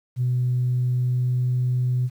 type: tone with pitch glide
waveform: sine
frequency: 124.7 to 125.42 Hz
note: B2 to B2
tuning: +17 to +27 cents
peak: -18 dBFS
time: 0.16-2.1 s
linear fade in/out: 50 ms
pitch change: +10 cents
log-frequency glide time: 0.85-1.61 s
effects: tanh soft clip ceiling -15 dBFS + 9-bit